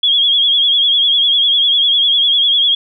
sine tone with vibrato, 3322 Hz, G#7, in tune, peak -9 dBFS, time 0.03-2.75 s, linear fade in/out 5 ms, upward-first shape sine, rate 10 Hz, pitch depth 59 cents each way, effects none

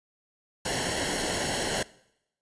pink noise with comb filter, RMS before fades -29 dBFS, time 0.65-1.83 s, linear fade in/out 5 ms, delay 0.82 ms, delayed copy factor -0.75, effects noise-tail reverb RT60 0.8 s tail -21 dB re dry + resampled to 22050 Hz

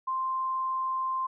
sine tone, 1046.5 Hz, C6, in tune, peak -27 dBFS, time 0.07-1.27 s, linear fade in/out 10 ms, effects none

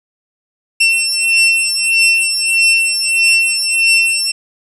sawtooth beating tone pair, 2701 / 2702.6 Hz, E7 / E7, +42 / +43 cents, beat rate 1.6 Hz, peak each -10 dBFS, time 0.8-4.32 s, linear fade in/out 10 ms, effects resampled to 24000 Hz + 7-bit

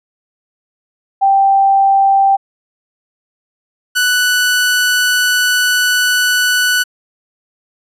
sine / sawtooth tone pair in turn, 784 / 1485.1 Hz, G5 / F#6, 0 / +6 cents, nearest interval major seventh, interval 1106 cents, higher second, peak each -7 dBFS, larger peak neither, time 1.21-2.37 / 3.95-6.84 s, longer second, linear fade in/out 20 ms, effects resampled to 32000 Hz

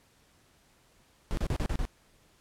brown noise bursts, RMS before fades -29 dBFS, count 6, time 1.31-1.852 s, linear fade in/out 0 ms, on 62 ms, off 34 ms, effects pink hiss -64 dBFS RMS until 2.4 s + low-pass 12000 Hz 12 dB/octave

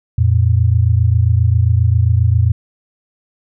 sine tone pair together, 87.31 / 114.79 Hz, F2 / A#2, 0 / -26 cents, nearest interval perfect fourth, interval 474 cents, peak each -12 dBFS, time 0.18-2.52 s, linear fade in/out 5 ms, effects none

